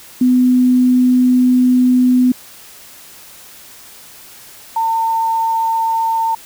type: tone pair in turn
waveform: sine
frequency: 251.3 / 903.8 Hz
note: B3 / A5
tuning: +30 / +46 cents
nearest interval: octave + minor seventh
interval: 2216 cents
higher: second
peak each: -8 / -13 dBFS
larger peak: first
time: 0.21-2.32 / 4.76-6.35 s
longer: first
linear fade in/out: 5 ms
effects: white hiss -39 dBFS RMS until 6.45 s